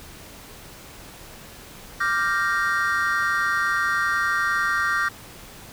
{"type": "chord", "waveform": "triangle", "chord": "G minor seventh", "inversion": "second", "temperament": "equal", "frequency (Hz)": [1174.7, 1396.9, 1568, 1864.7], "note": ["D6", "F6", "G6", "Bb6"], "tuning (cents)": [0, 0, 0, 0], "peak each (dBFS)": -24, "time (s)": [2, 5.09], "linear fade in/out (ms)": 10, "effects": ["pink hiss -43 dBFS RMS until 5.72 s"]}